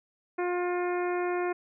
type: harmonic tone with a mistuned harmonic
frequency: 355.5 Hz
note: F4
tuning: 31 cents sharp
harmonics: 1 / 2 / 3 / 4 / 5 / 6 / 7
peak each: -28 / -34 / -38 / -40 / -42 / -44 / -45 dBFS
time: 0.38-1.53 s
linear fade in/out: 10 ms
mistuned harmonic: 7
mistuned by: -19 cents
effects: none